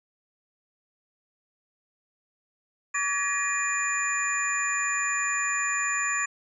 sine tone cluster, 1142 / 1698 / 1894 / 2449 / 7030 Hz, D6 / G#6 / A#6 / D#7 / A8, -49 / +38 / +27 / -28 / -2 cents, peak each -31 dBFS, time 2.94-6.26 s, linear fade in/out 10 ms, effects none

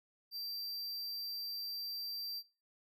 square tone, 4699 Hz, D8, in tune, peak -40 dBFS, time 0.31-2.43 s, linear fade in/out 50 ms, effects noise-tail reverb RT60 0.3 s tail -17 dB re dry

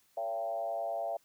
sine tone with frequency modulation, 675 Hz, E5, 41 cents sharp, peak -32 dBFS, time 0.17-1.17 s, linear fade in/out 5 ms, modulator 110 Hz, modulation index 1, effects white hiss -69 dBFS RMS until 1.24 s

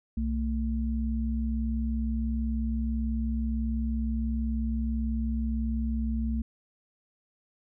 sine tone pair together, 63 / 224.5 Hz, B1 / A3, +35 / +35 cents, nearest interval octave + minor seventh, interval 2200 cents, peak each -28 / -30 dBFS, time 0.17-6.42 s, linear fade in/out 5 ms, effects none

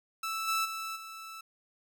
sawtooth tone with level steps, 1318.5 Hz, E6, in tune, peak -29 / -24 / -32 / -39 dBFS, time 0.23-1.41 s, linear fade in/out 5 ms, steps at 0.47 / 0.64 / 0.95 s, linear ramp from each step 20 ms, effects none

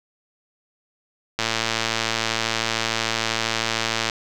click train, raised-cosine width 0.2 ms, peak -4 dBFS, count 307, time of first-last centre 1.39-4.098 s, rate 113 Hz, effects none

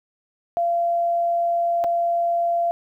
sine tone with dropouts, 686 Hz, F5, 31 cents flat, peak -18 dBFS, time 0.57-2.71 s, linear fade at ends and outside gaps 0 ms, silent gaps 1.84-1.844 s, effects 10-bit

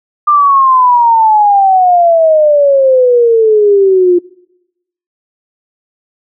sine exponential sweep, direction down, 1200 to 349.2 Hz, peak -4 dBFS, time 0.27-4.19 s, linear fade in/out 10 ms, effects noise-tail reverb RT60 0.9 s tail -24 dB re dry

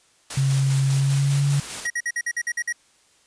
white noise with tremolo, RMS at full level -31 dBFS, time 0.3-1.87 s, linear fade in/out 5 ms, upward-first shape square, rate 5 Hz, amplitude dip 30%
sine tone with pitch glide, 135.7 to 141.63 Hz, C#3 to C#3, -36 to +38 cents, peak -17 dBFS, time 0.37-1.6 s, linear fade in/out 5 ms, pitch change +74 cents, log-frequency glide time 0.87-1.47 s
square tone bursts, 1900 Hz, A#6, 33 cents sharp, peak -23 dBFS, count 9, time 1.85-2.726 s, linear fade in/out 5 ms, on 52 ms, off 51 ms
effects white hiss -59 dBFS RMS until 3.26 s + resampled to 22050 Hz

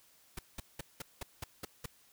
pink noise bursts, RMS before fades -40 dBFS, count 8, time 0.37-1.86 s, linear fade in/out 5 ms, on 20 ms, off 190 ms, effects white hiss -65 dBFS RMS until 2.12 s

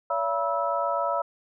sine tone cluster, 568 / 676 / 969 / 1307 Hz, C#5 / E5 / B5 / E6, +42 / +43 / -33 / -15 cents, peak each -29 dBFS, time 0.1-1.22 s, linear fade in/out 5 ms, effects none

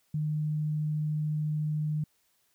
sine tone, 152.3 Hz, D#3, 37 cents flat, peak -27 dBFS, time 0.14-2.04 s, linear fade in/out 5 ms, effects white hiss -71 dBFS RMS until 2.54 s

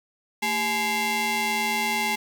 sawtooth ring-modulated tone, 622.3 Hz, D#5, in tune, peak -16 dBFS, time 0.42-2.16 s, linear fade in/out 10 ms, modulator 1470 Hz, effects 8-bit

